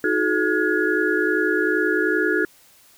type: tone cluster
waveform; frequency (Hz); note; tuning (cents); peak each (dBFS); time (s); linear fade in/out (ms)
sine; 316.3 / 366.6 / 429.1 / 1436 / 1680; D#4 / F#4 / A4 / F6 / G#6; +29 / -16 / -43 / +48 / +19; -24; 0.04-2.45; 2
effects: white hiss -53 dBFS RMS until 2.97 s